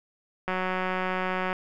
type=click train; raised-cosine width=0.5 ms; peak=-14 dBFS; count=195; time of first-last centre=0.48-1.529 s; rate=185 Hz; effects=none